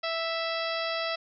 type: harmonic tone with a mistuned harmonic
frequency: 659.3 Hz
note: E5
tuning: in tune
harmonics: 1 / 2 / 3 / 4 / 5 / 6 / 7 / 8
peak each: -32 / -35 / -37 / -38 / -39 / -40 / -40 / -41 dBFS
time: 0.03-1.16 s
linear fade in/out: 10 ms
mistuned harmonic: 7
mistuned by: +33 cents
effects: none